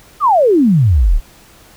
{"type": "exponential sweep", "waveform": "sine", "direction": "down", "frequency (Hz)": [1286, 30.06], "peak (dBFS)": -7, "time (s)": [0.2, 1.21], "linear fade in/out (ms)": 50, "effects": ["pink hiss -44 dBFS RMS until 1.76 s"]}